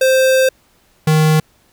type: tone pair in turn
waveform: square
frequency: 523.3 / 155.76 Hz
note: C5 / D#3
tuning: 0 / +2 cents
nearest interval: octave + major sixth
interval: 2098 cents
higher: first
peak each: -10 dBFS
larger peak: neither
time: 0.01-0.49 / 1.07-1.4 s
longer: first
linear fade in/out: 5 ms
effects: pink hiss -55 dBFS RMS until 1.72 s